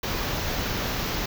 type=band-stop noise; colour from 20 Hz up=pink; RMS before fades=-28 dBFS; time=0.03-1.26 s; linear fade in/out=5 ms; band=6500 to 13000 Hz; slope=48 dB/octave; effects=none